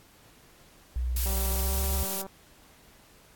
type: tone with pitch glide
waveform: sine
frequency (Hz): 61.4 to 69.32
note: B1 to C#2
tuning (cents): -9 to +1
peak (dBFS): -26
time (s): 0.96-2.03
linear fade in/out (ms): 0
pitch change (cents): +210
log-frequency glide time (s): 1.42-1.84
type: noise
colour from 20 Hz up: blue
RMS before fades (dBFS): -32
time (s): 1.16-2.22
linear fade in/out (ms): 5
type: click train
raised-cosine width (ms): 1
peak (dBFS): -28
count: 195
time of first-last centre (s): 1.26-2.265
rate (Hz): 193
effects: pink hiss -57 dBFS RMS until 3.35 s + AAC 64 kbps